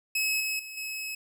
sawtooth tone with level steps, 2572 Hz, E7, 43 cents flat, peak -22 / -25 / -36 / -30 dBFS, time 0.15-1.15 s, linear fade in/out 5 ms, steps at 0.4 / 0.59 / 0.77 s, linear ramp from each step 5 ms, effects none

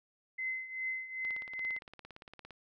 sine tone with tremolo, 2053 Hz, C7, 33 cents flat, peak -32 dBFS, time 0.38-1.79 s, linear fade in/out 10 ms, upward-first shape triangle, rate 2.5 Hz, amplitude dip 80%
click train, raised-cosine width 0.3 ms, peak -33 dBFS, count 23, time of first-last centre 1.25-2.507 s, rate 17.5 Hz
effects none

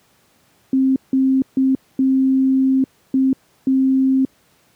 sine tone bursts at uneven times, 264.8 Hz, C4, 21 cents sharp, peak -12 dBFS, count 6, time 0.73-0.96 / 1.13-1.42 / 1.57-1.75 / 1.99-2.84 / 3.14-3.33 / 3.67-4.25 s, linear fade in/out 2 ms, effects pink hiss -57 dBFS RMS until 4.75 s + high-pass 100 Hz 12 dB/octave

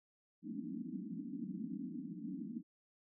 white band-pass noise, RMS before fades -44 dBFS, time 0.42-2.63 s, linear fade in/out 50 ms, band 170 to 310 Hz, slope 96 dB/octave, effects none

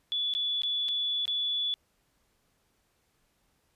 sine tone with dropouts, 3437 Hz, A7, 41 cents flat, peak -27 dBFS, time 0.12-1.74 s, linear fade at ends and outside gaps 0 ms, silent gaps 0.338-0.35 / 0.62-0.634 / 0.884-0.888 / 1.255-1.279 s, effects pink hiss -72 dBFS RMS until 3.75 s + resampled to 32000 Hz

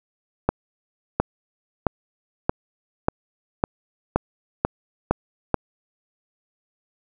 accelerating click train, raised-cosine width 1 ms, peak -3 dBFS, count 10, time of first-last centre 0.49-5.543 s, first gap 710 ms, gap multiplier 0.94, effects none

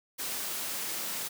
white high-pass noise, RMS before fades -35 dBFS, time 0.18-1.29 s, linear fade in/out 20 ms, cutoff 140 Hz, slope 12 dB/octave, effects none

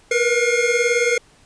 square tone cluster, 469.5 / 488.1 / 2141 Hz, A#4 / B4 / C7, +12 / -20 / +39 cents, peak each -21 dBFS, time 0.11-1.18 s, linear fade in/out 5 ms, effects pink hiss -53 dBFS RMS until 1.45 s + resampled to 22050 Hz

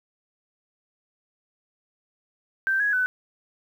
sine tone with pitch steps, 1563 / 1666 / 1503 Hz, G6 / G#6 / F#6, -6 / +5 / +27 cents, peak -20 dBFS, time 2.67-3.06 s, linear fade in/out 0 ms, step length 130 ms, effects 9-bit

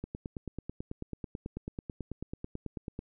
click train, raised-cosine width 3 ms, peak -24 dBFS, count 28, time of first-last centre 0.04-2.991 s, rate 9.15 Hz, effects none

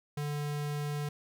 square tone, 146.83 Hz, D3, in tune, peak -33 dBFS, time 0.17-1.09 s, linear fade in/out 5 ms, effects none

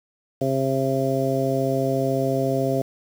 harmonic tone, 134 Hz, C3, 42 cents sharp, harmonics 1 / 2 / 3 / 4 / 5, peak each -26 / -26 / -26 / -26 / -26 dBFS, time 0.41-2.82 s, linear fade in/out 5 ms, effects 7-bit

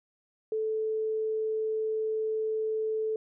sine tone, 437.3 Hz, A4, 11 cents flat, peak -27 dBFS, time 0.52-3.16 s, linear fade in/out 2 ms, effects none

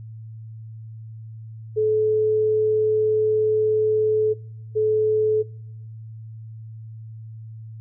sine tone pair in turn, 431.6 / 431.6 Hz, A4 / A4, -33 / -33 cents, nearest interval unison, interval 0 cents, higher neither, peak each -17 dBFS, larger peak neither, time 1.76-4.34 / 4.75-5.43 s, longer first, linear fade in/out 20 ms, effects noise-tail reverb RT60 0.9 s tail -25 dB re dry + added 111 Hz sine -35 dBFS peak until 7.8 s

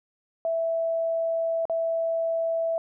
sine tone with dropouts, 659.3 Hz, E5, in tune, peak -23 dBFS, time 0.45-2.78 s, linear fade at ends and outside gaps 1 ms, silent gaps 1.654-1.697 s, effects none

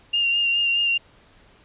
sine tone with vibrato, 2794 Hz, F7, in tune, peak -18 dBFS, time 0.13-0.98 s, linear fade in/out 10 ms, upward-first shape sine, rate 4.8 Hz, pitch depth 24 cents each way, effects pink hiss -54 dBFS RMS until 1.64 s + resampled to 8000 Hz

